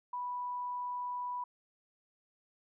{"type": "tone", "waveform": "sine", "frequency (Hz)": 985, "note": "B5", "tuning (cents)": -5, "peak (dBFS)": -35, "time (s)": [0.13, 1.44], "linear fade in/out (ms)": 5, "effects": []}